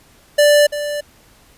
square tone with echo, 587.3 Hz, D5, in tune, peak -9 dBFS, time 0.38-0.67 s, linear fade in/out 10 ms, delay 340 ms, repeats 1, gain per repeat -12 dB, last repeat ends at 1.01 s, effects pink hiss -50 dBFS RMS until 1.57 s + resampled to 32000 Hz

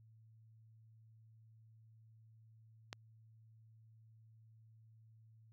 click, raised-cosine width 0.2 ms, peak -26 dBFS, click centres 2.929 s, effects added 111 Hz sine -61 dBFS peak until 5.52 s

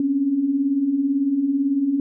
sine beating tone pair, 261.6 / 279.6 Hz, C4 / C#4, 0 / +15 cents, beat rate 18 Hz, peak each -26 / -18 dBFS, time 0-2 s, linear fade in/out 2 ms, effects none

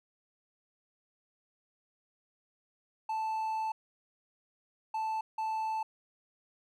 triangle tone bursts at uneven times, 879 Hz, A5, 2 cents flat, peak -29 dBFS, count 3, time 3.09-3.72 / 4.94-5.21 / 5.38-5.83 s, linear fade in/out 5 ms, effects none

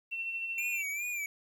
sine tone with tremolo, 2705 Hz, E7, 44 cents sharp, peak -32 dBFS, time 0.11-0.83 s, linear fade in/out 20 ms, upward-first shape sine, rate 13 Hz, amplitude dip 35%
square tone with vibrato, 2354 Hz, D7, 3 cents sharp, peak -34 dBFS, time 0.58-1.26 s, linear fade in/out 2 ms, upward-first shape sine, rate 2.5 Hz, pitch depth 77 cents each way
effects 11-bit

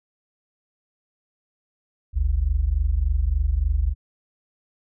sine tone pair together, 49.47 / 72.9 Hz, G1 / D2, +17 / -12 cents, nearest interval perfect fifth, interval 671 cents, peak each -21 dBFS, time 2.13-3.95 s, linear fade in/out 50 ms, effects none

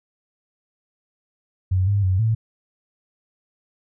sine tone with pitch steps, 93 / 101 / 93.3 / 111.7 Hz, F#2 / G#2 / F#2 / A2, +9 / -48 / +15 / +27 cents, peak -16 dBFS, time 1.71-2.35 s, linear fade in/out 10 ms, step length 160 ms, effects none

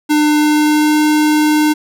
square tone with pitch glide, 300.4 to 303.5 Hz, D4 to D#4, +39 to -43 cents, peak -10 dBFS, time 0.09-1.74 s, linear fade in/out 20 ms, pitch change +18 cents, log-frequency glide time 0.34-1.03 s, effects none

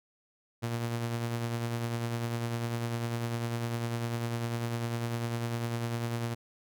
sawtooth tone with tremolo, 117.3 Hz, A#2, 11 cents sharp, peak -25 dBFS, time 0.62-6.35 s, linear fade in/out 20 ms, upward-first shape triangle, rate 10 Hz, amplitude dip 45%, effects none

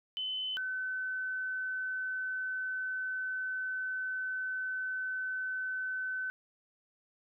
sine tone pair in turn, 3036 / 1518 Hz, F#7 / F#6, +44 / +44 cents, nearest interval octave, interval 1200 cents, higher first, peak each -33 / -33 dBFS, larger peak neither, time 0.17-0.57 / 0.57-6.3 s, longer second, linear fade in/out 0 ms, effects none

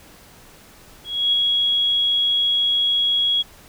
sine tone with ADSR envelope, 3322 Hz, G#7, in tune, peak -14 dBFS, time 1.04-3.43 s, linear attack 290 ms, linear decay 8 ms, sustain -2 dB, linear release 22 ms, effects pink hiss -47 dBFS RMS until 3.68 s

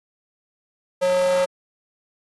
square tone with high-pass filter, 181.7 Hz, F#3, 31 cents flat, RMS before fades -19 dBFS, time 1.01-1.46 s, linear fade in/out 20 ms, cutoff 510 Hz, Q 4.5, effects AAC 32 kbps

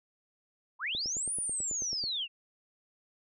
sine linear two-way sweep, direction up then down, 880 to 9940 to 2640 Hz, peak -31 dBFS, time 0.79-2.28 s, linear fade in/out 50 ms, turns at 1.35 s
click train, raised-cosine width 2 ms, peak -32 dBFS, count 11, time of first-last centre 0.95-2.039 s, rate 9.18 Hz
effects none

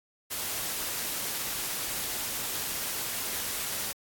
white noise, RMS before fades -33 dBFS, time 0.3-3.93 s, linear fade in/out 20 ms, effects AAC 64 kbps

